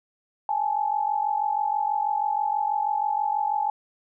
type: tone pair together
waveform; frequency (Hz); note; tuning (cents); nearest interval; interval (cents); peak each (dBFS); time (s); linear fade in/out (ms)
sine; 821 / 867.2; G#5 / A5; -20 / -25; minor second; 95; -25; 0.49-3.7; 2
effects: none